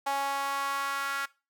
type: tone with high-pass filter sweep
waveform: sawtooth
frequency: 277.2 Hz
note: C#4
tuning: in tune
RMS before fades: -31 dBFS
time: 0.06-1.26 s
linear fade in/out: 10 ms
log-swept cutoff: 830 to 1400 Hz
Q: 3.8
effects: noise-tail reverb RT60 0.3 s tail -21 dB re dry